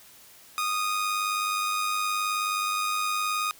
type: tone with amplitude modulation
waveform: sawtooth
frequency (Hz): 1238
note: D#6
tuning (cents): -9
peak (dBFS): -20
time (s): 0.58-3.51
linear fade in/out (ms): 0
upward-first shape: sine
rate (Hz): 99.1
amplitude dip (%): 40
effects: white hiss -52 dBFS RMS until 3.59 s